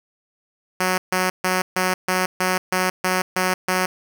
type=tone bursts; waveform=5% pulse; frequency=184.5 Hz; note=F#3; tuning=5 cents flat; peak=-7 dBFS; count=10; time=0.8-3.86 s; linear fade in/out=5 ms; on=180 ms; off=140 ms; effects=none